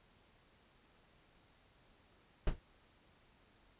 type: noise with exponential decay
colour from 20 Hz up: brown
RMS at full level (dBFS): -23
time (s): 2.47-2.59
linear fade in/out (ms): 2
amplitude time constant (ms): 25
effects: pink hiss -68 dBFS RMS until 3.79 s + resampled to 8000 Hz